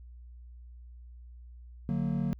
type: chord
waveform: triangle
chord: D augmented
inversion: none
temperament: just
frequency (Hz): 146.83 / 183.54 / 229.4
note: D3 / F#3 / A#3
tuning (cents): 0 / -14 / -28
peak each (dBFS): -30 / -30 / -31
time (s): 1.89-2.33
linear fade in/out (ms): 0
effects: added 60 Hz sine -46 dBFS peak until 2.39 s